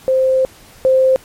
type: tone pair in turn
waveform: sine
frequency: 523 / 523 Hz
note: C5 / C5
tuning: -1 / -1 cents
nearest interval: unison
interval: 0 cents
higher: neither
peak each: -10 / -8 dBFS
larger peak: second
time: 0.08-0.45 / 0.85-1.16 s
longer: first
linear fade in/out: 0 ms
effects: pink hiss -43 dBFS RMS until 1.24 s + MP3 64 kbps